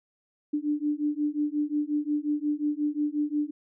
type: beating tone pair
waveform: sine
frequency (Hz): 293.7 / 299.3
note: D4 / D4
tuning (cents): 0 / +33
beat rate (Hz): 5.6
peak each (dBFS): -28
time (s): 0.53-3.51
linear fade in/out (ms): 10
effects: none